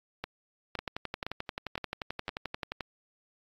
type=two click trains; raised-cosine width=0.3 ms; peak=-18 / -18 dBFS; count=5 / 24; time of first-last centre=0.24-2.291 / 0.79-2.808 s; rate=1.95 / 11.4 Hz; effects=AAC 32 kbps